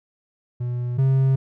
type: tone pair in turn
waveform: triangle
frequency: 122.2 / 133.58 Hz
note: B2 / C3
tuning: -18 / +36 cents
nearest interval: major second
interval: 154 cents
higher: second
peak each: -21 / -13 dBFS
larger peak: second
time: 0.6-0.98 / 0.98-1.36 s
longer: neither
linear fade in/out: 10 ms
effects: none